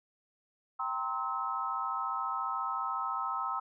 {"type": "chord", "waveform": "sine", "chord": "C dominant seventh", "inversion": "second", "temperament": "equal with one note detuned", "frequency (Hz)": [784, 932.3, 1046.5, 1291.4], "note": ["G5", "Bb5", "C6", "E6"], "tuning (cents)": [0, 0, 0, -36], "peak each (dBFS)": [-40, -39, -37, -34], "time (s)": [0.79, 3.6], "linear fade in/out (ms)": 10, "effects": []}